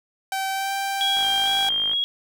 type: tone with pitch glide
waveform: sawtooth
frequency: 772 to 785.5 Hz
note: G5 to G5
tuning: -27 to +3 cents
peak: -20 dBFS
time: 0.32-1.69 s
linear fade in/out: 2 ms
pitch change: +30 cents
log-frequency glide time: 0.51-0.73 s
type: tone with vibrato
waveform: sine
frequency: 3255 Hz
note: G#7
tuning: 36 cents flat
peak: -20 dBFS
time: 1.01-2.04 s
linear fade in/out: 0 ms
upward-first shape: square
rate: 2.2 Hz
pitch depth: 27 cents each way
type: click train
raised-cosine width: 0.5 ms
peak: -23 dBFS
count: 41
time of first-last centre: 1.17-1.933 s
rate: 52.4 Hz
effects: 9-bit